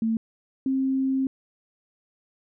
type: tone pair in turn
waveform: sine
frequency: 224.4 / 266 Hz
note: A3 / C4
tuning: +34 / +29 cents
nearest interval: minor third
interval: 295 cents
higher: second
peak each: -21 dBFS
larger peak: neither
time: 0.02-0.17 / 0.66-1.27 s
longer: second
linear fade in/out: 2 ms
effects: none